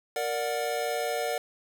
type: chord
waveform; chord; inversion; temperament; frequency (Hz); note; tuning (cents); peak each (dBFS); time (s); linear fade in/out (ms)
square; Bb augmented; none; equal with one note detuned; 466.2 / 587.3 / 731.1; Bb4 / D5 / F#5; 0 / 0 / -21; -33; 0.16-1.38; 2
effects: 9-bit

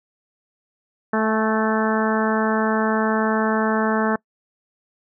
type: harmonic tone with a mistuned harmonic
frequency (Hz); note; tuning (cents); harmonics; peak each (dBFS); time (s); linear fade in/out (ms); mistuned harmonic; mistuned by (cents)
219.2; A3; -6; 1 / 2 / 3 / 4 / 5 / 6 / 7 / 8; -21 / -24 / -26 / -27 / -28 / -29 / -29 / -30; 1.13-4.16; 5; 4; -19
effects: noise-tail reverb RT60 0.1 s tail -25 dB re dry

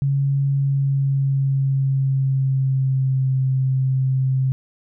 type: tone with pitch glide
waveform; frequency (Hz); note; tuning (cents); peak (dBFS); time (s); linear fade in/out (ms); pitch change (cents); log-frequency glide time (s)
sine; 138.59 to 131.8; C#3 to C3; 0 to +13; -16; 0.02-4.52; 0; -87; 0.53-3.35
effects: none

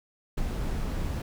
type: noise with ADSR envelope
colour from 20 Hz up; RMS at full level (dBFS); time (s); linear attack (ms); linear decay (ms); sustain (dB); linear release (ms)
brown; -27; 0.37-1.22; 10; 19; -3; 4
effects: none

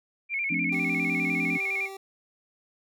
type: tone with vibrato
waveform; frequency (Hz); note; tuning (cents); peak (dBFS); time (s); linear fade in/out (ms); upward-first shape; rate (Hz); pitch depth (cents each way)
sine; 2280; C#7; +48; -26; 0.29-1.89; 50; square; 9.9; 70
type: chord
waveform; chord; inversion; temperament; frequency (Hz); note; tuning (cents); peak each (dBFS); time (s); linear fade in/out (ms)
sine; D minor seventh; first; equal; 174.61 / 220 / 261.6 / 293.7; F3 / A3 / C4 / D4; 0 / 0 / 0 / 0; -32 / -36 / -32 / -33; 0.5-1.58; 10
type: tone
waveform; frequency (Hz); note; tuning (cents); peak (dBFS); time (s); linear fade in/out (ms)
25% pulse; 388.3; G4; -16; -34; 0.72-1.97; 5
effects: none

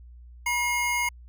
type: tone pair together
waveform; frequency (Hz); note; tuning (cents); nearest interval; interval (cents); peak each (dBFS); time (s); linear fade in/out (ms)
square; 965 / 2146; B5 / C7; -40 / +43; octave + major second; 1383; -29 / -26; 0.46-1.09; 5
effects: added 60 Hz sine -44 dBFS peak until 1.28 s

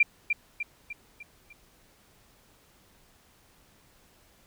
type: tone with echo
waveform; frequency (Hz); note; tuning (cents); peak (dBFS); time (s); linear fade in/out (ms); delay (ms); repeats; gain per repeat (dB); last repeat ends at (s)
sine; 2376; D7; +20; -16; 0-0.03; 5; 300; 5; -6; 1.53
effects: pink hiss -61 dBFS RMS until 4.46 s

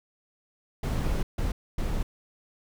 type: noise bursts at uneven times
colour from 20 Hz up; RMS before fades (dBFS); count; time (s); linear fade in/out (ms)
brown; -27; 3; 0.83-1.23 / 1.38-1.52 / 1.78-2.03; 5
effects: none

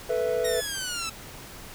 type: chord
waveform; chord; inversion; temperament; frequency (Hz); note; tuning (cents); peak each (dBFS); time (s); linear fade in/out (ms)
triangle; A suspended second; none; equal; 440 / 493.9 / 659.3; A4 / B4 / E5; 0 / 0 / 0; -27 / -24 / -28; 0.09-0.61; 10
type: exponential sweep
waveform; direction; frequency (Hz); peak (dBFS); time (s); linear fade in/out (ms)
10% pulse; down; 1889 to 1300; -21; 0.44-1.1; 10
effects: pink hiss -43 dBFS RMS until 1.74 s

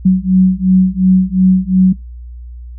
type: beating tone pair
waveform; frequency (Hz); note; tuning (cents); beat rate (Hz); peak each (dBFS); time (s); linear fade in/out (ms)
sine; 185 / 187.8; F#3 / F#3; 0 / +26; 2.8; -10; 0.05-1.93; 10
effects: noise-tail reverb RT60 0.2 s tail -23 dB re dry + added 60 Hz sine -27 dBFS peak until 2.78 s

